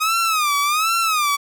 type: tone with vibrato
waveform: sawtooth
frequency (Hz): 1244.5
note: D#6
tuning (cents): 0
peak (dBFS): -13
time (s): 0-1.37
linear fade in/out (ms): 20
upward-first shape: sine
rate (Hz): 1.3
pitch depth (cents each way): 150
effects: none